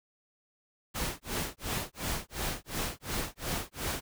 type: noise with tremolo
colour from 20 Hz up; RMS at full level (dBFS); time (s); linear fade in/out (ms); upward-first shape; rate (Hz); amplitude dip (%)
pink; -32; 0.94-4.01; 20; sine; 2.8; 100
effects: none